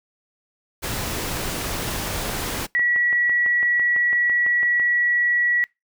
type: noise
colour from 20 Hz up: pink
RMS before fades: -27 dBFS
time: 0.82-2.67 s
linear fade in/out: 20 ms
type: click train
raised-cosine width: 0.5 ms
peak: -20 dBFS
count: 18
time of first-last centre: 1.96-4.798 s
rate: 5.99 Hz
type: tone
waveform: sine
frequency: 1933 Hz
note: B6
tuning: 38 cents flat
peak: -17 dBFS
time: 2.75-5.64 s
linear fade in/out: 0 ms
effects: noise-tail reverb RT60 0.2 s tail -24 dB re dry